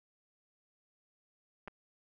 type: clicks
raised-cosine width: 0.5 ms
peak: -30 dBFS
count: 2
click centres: 1.676 / 1.681 s
effects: none